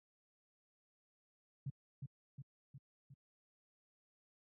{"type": "tone with echo", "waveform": "sine", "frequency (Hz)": 136.4, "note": "C#3", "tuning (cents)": -28, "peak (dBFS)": -38, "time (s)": [1.66, 1.7], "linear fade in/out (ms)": 5, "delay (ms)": 360, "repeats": 4, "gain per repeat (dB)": -4, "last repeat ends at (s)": 3.14, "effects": ["high-pass 80 Hz 12 dB/octave"]}